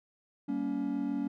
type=chord; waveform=triangle; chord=G diminished; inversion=none; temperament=just; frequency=196 / 235.2 / 282.2 Hz; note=G3 / Bb3 / Db4; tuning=0 / +16 / +31 cents; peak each=-36 / -34 / -30 dBFS; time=0.48-1.28 s; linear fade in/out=10 ms; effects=none